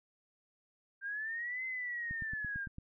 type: linear two-way sweep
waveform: sine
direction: up then down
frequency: 1580 to 2066 to 1580 Hz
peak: -36 dBFS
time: 1.01-2.68 s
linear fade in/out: 50 ms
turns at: 1.65 s
type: click train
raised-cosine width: 5 ms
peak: -32 dBFS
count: 7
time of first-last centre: 2.11-2.784 s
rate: 8.9 Hz
effects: none